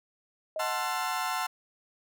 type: tone with exponential decay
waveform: sine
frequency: 630 Hz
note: D#5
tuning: 21 cents sharp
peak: -30 dBFS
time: 0.56-1.25 s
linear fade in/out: 2 ms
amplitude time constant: 150 ms
type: chord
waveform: 35% pulse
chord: F# half-diminished seventh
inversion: none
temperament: equal with one note detuned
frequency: 740 / 880 / 1046.5 / 1347.8 Hz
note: F#5 / A5 / C6 / E6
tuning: 0 / 0 / 0 / +38 cents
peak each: -33 dBFS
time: 0.59-1.47 s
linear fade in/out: 10 ms
effects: none